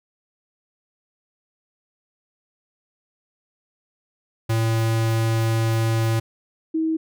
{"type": "tone pair in turn", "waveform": ["square", "sine"], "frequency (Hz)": [112.9, 320.1], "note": ["A2", "D#4"], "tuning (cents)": [45, 49], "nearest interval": "octave + tritone", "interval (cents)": 1804, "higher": "second", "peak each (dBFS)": -19, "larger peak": "neither", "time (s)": [[4.49, 6.2], [6.74, 6.97]], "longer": "first", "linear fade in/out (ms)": 10, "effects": []}